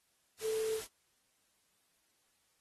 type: tone in noise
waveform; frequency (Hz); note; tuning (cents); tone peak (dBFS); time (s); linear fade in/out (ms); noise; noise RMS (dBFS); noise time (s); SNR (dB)
sine; 440; A4; 0; -32; 0.41-0.81; 50; white; -45; 0.38-0.88; +10
effects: white hiss -75 dBFS RMS until 2.6 s + AAC 32 kbps